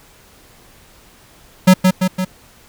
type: tone with echo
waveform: square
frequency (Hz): 185.4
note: F#3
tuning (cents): +4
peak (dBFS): -5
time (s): 1.67-1.74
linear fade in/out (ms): 10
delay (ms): 170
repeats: 3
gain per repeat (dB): -4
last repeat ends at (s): 2.25
effects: pink hiss -47 dBFS RMS until 2.68 s